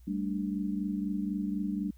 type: chord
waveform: sine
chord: G suspended second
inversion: none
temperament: equal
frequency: 196 / 220 / 293.7 Hz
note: G3 / A3 / D4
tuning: 0 / 0 / 0 cents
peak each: -32 / -36 / -35 dBFS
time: 0.07-1.91 s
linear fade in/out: 10 ms
effects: added 60 Hz sine -51 dBFS peak until 1.97 s + white hiss -70 dBFS RMS until 1.97 s

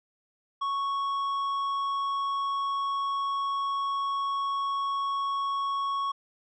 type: tone with tanh clipping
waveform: sine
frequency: 1108 Hz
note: C#6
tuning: 1 cent flat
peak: -28 dBFS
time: 0.61-6.12 s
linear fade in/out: 10 ms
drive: 7 dB
effects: none

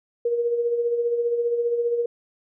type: tone with tremolo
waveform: sine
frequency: 473.5 Hz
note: A#4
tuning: 27 cents sharp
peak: -18 dBFS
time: 0.25-2.06 s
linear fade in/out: 5 ms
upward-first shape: sine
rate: 15 Hz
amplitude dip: 50%
effects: none

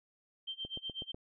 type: tone with tremolo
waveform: sine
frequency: 3139 Hz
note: G7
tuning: 2 cents sharp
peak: -36 dBFS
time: 0.47-1.12 s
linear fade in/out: 10 ms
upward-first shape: sine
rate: 8.1 Hz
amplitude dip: 95%
type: click train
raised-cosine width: 2 ms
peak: -32 dBFS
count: 5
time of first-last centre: 0.65-1.145 s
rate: 8.08 Hz
effects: none

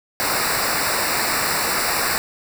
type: noise with comb filter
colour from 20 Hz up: pink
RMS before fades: -21 dBFS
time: 0.2-2.18 s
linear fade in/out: 0 ms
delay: 0.31 ms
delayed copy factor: -0.9
effects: none

